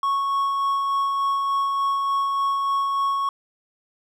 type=tone with tremolo; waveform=triangle; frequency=1105 Hz; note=C#6; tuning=6 cents flat; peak=-17 dBFS; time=0.03-3.29 s; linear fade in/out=2 ms; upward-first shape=sine; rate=3.4 Hz; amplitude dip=25%; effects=none